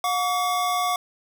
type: tone pair together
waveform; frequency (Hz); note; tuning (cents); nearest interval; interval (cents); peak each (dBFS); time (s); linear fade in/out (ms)
square; 719.4 / 1138; F#5 / C#6; -49 / +45; minor sixth; 794; -25; 0.04-0.96; 2
effects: none